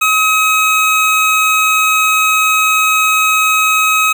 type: tone pair together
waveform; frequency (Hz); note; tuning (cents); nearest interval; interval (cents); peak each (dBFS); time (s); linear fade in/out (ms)
square; 1273 / 2546; D#6 / D#7; +39 / +39; octave; 1200; -13; 0.01-4.13; 10
effects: none